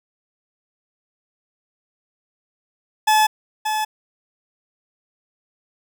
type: tone with echo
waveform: 40% pulse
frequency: 861 Hz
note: A5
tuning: 38 cents flat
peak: -12 dBFS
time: 3.07-3.27 s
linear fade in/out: 10 ms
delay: 580 ms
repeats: 1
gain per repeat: -7 dB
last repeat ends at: 3.85 s
effects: none